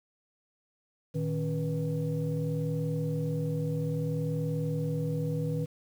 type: tone cluster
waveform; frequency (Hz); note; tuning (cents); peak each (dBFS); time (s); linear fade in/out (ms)
sine; 114.7 / 155.3 / 276.3 / 486.8; A#2 / D#3 / C#4 / B4; -28 / -3 / -6 / -25; -36 / -29 / -38 / -35; 1.14-5.66; 20
effects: tanh soft clip ceiling -20 dBFS + 9-bit